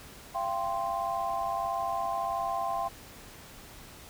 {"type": "chord", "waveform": "sine", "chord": "F suspended second", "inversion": "none", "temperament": "equal with one note detuned", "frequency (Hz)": [682.5, 784, 1046.5], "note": ["F5", "G5", "C6"], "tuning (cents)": [-40, 0, 0], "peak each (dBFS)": -33, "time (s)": [0.34, 2.89], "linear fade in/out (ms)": 20, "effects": ["pink hiss -49 dBFS RMS until 4.09 s"]}